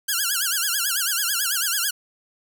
5% pulse tone with vibrato, 1511 Hz, F#6, 36 cents sharp, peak -10 dBFS, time 0.08-1.91 s, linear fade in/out 10 ms, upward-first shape sine, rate 9.1 Hz, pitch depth 190 cents each way, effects none

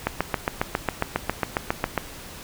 click train, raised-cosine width 0.5 ms, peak -6 dBFS, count 15, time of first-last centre 0.07-1.977 s, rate 7.34 Hz, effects pink hiss -40 dBFS RMS until 2.43 s

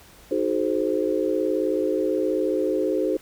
sine chord, D# diminished seventh, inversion none, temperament equal with one note detuned, 311.1 / 370 / 428.7 / 523.3 Hz, D#4 / F#4 / A4 / C5, 0 / 0 / -45 / 0 cents, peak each -26 dBFS, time 0.31-3.17 s, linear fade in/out 5 ms, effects pink hiss -50 dBFS RMS until 3.21 s

